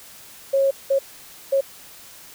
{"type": "tone bursts at uneven times", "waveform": "sine", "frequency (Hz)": 546, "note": "C#5", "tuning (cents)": -26, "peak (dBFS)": -15, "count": 3, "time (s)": [[0.53, 0.71], [0.9, 0.99], [1.52, 1.61]], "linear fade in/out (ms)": 10, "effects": ["white hiss -44 dBFS RMS until 2.34 s"]}